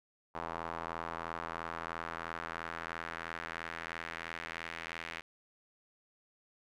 square tone with band-pass filter sweep, 41.5 Hz, E1, 12 cents sharp, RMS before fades -42 dBFS, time 0.34-5.22 s, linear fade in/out 20 ms, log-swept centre 990 to 2200 Hz, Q 1.8, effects none

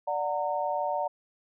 sine chord, D augmented, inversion none, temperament just, 587.3 / 734.2 / 917.7 Hz, D5 / F#5 / A#5, 0 / -14 / -27 cents, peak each -31 dBFS, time 0.07-1.08 s, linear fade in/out 10 ms, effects none

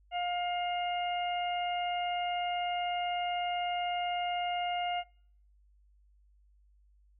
harmonic tone, 708 Hz, F5, 23 cents sharp, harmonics 1 / 2 / 3 / 4, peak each -31 / -46 / -41 / -40 dBFS, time 0.11-5.04 s, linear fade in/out 50 ms, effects noise-tail reverb RT60 0.6 s tail -26 dB re dry + added 50 Hz sine -61 dBFS peak until 7.19 s

